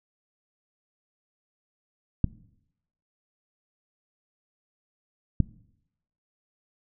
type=clicks; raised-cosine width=5 ms; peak=-8 dBFS; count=2; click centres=2.243 / 5.403 s; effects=noise-tail reverb RT60 0.8 s tail -21 dB re dry